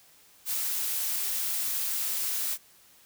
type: noise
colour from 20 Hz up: blue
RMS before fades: -30 dBFS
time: 0.45-2.58 s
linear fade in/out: 50 ms
effects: white hiss -58 dBFS RMS until 3.05 s